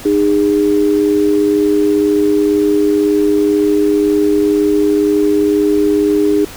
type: tone pair together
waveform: sine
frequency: 306.1 / 408.1 Hz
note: D#4 / G#4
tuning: -28 / -30 cents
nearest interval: perfect fourth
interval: 498 cents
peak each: -12 dBFS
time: 0.05-6.45 s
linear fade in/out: 5 ms
effects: pink hiss -32 dBFS RMS until 6.56 s